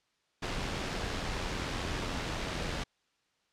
pink noise with amplitude modulation, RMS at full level -33 dBFS, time 0.42-2.84 s, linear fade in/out 10 ms, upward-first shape sine, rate 86.8 Hz, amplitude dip 35%, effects white hiss -74 dBFS RMS until 3.52 s + low-pass 5000 Hz 12 dB/octave

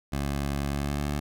15% pulse tone with pitch glide, 70.3 to 72.82 Hz, C#2 to D2, +25 to -14 cents, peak -21 dBFS, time 0.12-1.2 s, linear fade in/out 10 ms, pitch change +61 cents, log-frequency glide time 0.68-1.09 s, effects none

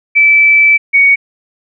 sine tone pair in turn, 2315 / 2237 Hz, D7 / C#7, -25 / +15 cents, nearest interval minor second, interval 60 cents, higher first, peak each -4 dBFS, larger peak neither, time 0.15-0.78 / 0.93-1.16 s, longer first, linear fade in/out 20 ms, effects none

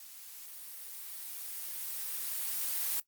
blue noise with level ramp, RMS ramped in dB -50 to -32 dBFS, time 0-3 s, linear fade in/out 2 ms, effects noise-tail reverb RT60 0.1 s tail -19 dB re dry + Opus 48 kbps

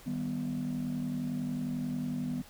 sine chord, Eb augmented, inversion none, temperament equal, 155.56 / 196 / 246.9 Hz, Eb3 / G3 / B3, 0 / 0 / 0 cents, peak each -36 / -37 / -32 dBFS, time 0.06-2.42 s, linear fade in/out 10 ms, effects tanh soft clip ceiling -27 dBFS + pink hiss -54 dBFS RMS until 2.49 s

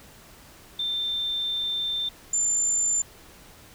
sine tone pair in turn, 3575 / 7171 Hz, A7 / A8, +27 / +32 cents, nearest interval octave, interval 1205 cents, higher second, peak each -25 / -21 dBFS, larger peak second, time 0.79-2.09 / 2.33-3.02 s, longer first, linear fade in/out 5 ms, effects pink hiss -50 dBFS RMS until 3.74 s

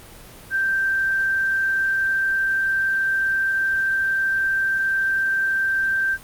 sine tone, 1568 Hz, G6, in tune, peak -18 dBFS, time 0.5-6.18 s, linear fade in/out 50 ms, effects pink hiss -43 dBFS RMS until 6.23 s + Opus 24 kbps

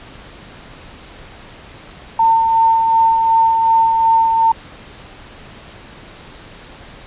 sine tone with tremolo, 904 Hz, A5, 47 cents sharp, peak -8 dBFS, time 2.19-4.52 s, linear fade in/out 5 ms, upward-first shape sine, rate 2.7 Hz, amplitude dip 35%, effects pink hiss -38 dBFS RMS until 7.06 s + resampled to 8000 Hz

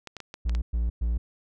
clicks, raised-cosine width 0.2 ms, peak -21 dBFS, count 6, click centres 0.073 / 0.167 / 0.203 / 0.341 / 0.495 / 0.55 s
triangle tone bursts, 57.8 Hz, A#1, 14 cents flat, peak -21 dBFS, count 3, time 0.45-1.18 s, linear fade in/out 10 ms, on 170 ms, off 110 ms
effects none

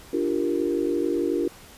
sine chord, G minor seventh, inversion second, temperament equal with one note detuned, 293.7 / 345 / 392 / 466.2 Hz, D4 / F4 / G4 / Bb4, 0 / -21 / 0 / 0 cents, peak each -27 / -25 / -29 / -29 dBFS, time 0.13-1.48 s, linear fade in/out 5 ms, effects pink hiss -47 dBFS RMS until 1.77 s + resampled to 32000 Hz

